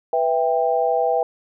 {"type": "chord", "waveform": "sine", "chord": "E minor", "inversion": "second", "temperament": "just", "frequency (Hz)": [494.4, 659.3, 791.1], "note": ["B4", "E5", "G5"], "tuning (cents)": [2, 0, 16], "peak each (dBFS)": -21, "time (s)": [0.13, 1.23], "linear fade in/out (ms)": 2, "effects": []}